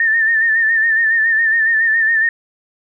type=tone with vibrato; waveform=sine; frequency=1800 Hz; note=A6; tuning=39 cents sharp; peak=-11 dBFS; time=0-2.29 s; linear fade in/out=2 ms; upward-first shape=sine; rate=7.2 Hz; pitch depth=53 cents each way; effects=none